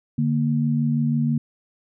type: tone pair together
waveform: sine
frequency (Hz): 146.97 / 233.1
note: D3 / A#3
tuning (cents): +2 / 0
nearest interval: minor sixth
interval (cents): 798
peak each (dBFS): -21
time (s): 0.18-1.38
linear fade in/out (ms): 5
effects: none